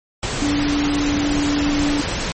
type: tone in noise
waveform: sine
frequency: 290 Hz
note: D4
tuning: 22 cents flat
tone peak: -17 dBFS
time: 0.42-2.01 s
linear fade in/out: 0 ms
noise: pink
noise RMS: -23 dBFS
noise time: 0.23-2.32 s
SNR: +3 dB
effects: MP3 32 kbps